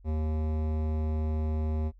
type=tone with hard clipping; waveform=sine; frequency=77.78 Hz; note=D#2; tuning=in tune; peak=-29 dBFS; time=0.04-1.92 s; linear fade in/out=50 ms; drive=16 dB; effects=noise-tail reverb RT60 0.1 s tail -25 dB re dry + added 44 Hz sine -51 dBFS peak until 1.99 s